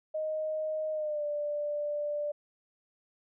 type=tone with pitch glide; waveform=sine; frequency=622.3 to 589.4 Hz; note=D#5 to D5; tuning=0 to +6 cents; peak=-30 dBFS; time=0.14-2.32 s; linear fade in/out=10 ms; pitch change=-94 cents; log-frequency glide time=0.92-1.24 s; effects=none